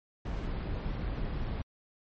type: noise with amplitude modulation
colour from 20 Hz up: brown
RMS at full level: -33 dBFS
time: 0.25-1.62 s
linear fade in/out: 5 ms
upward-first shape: sine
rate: 116 Hz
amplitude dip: 25%
effects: low-pass 4000 Hz 12 dB/octave + MP3 32 kbps